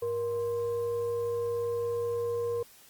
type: tone with frequency modulation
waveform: sine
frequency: 472.6 Hz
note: A#4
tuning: 24 cents sharp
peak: -28 dBFS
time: 0.02-2.63 s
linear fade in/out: 5 ms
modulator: 574 Hz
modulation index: 0.33
effects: white hiss -56 dBFS RMS until 2.89 s + Opus 24 kbps